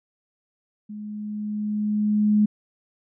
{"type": "tone with level ramp", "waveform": "sine", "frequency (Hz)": 210.3, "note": "G#3", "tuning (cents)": 22, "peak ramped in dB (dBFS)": [-33, -14], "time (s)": [0.89, 2.46], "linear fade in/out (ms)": 10, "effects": []}